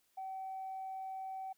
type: tone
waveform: sine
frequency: 764 Hz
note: G5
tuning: 45 cents flat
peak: -39 dBFS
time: 0.17-1.53 s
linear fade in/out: 10 ms
effects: tanh soft clip ceiling -36 dBFS + white hiss -75 dBFS RMS until 1.57 s